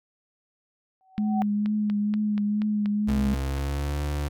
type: tone with exponential growth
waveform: sine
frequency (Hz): 757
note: F#5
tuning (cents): +39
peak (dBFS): -23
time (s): 1.01-1.42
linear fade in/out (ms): 0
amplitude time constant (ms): 87
type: click train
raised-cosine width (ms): 0.3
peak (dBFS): -23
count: 11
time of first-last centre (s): 1.18-3.578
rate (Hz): 4.17
type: tone with vibrato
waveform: sine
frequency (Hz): 209.1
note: G#3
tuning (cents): +12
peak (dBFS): -22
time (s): 1.18-3.34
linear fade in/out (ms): 0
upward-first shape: triangle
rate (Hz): 2.2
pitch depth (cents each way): 30
type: tone with pitch glide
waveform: 35% pulse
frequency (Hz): 65.41 to 73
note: C2 to D2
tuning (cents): 0 to -10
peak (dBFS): -24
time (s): 3.07-4.29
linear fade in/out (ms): 20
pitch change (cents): +190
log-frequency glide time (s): 3.2-4.01
effects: none